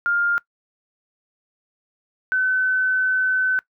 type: tone pair in turn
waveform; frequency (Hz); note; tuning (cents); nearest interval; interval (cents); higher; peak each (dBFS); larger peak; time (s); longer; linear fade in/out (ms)
sine; 1405 / 1516.5; F6 / F#6; +10 / +42; minor second; 132; second; -17; neither; 0.06-0.38 / 2.32-3.59; second; 0
effects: noise-tail reverb RT60 0.1 s tail -21 dB re dry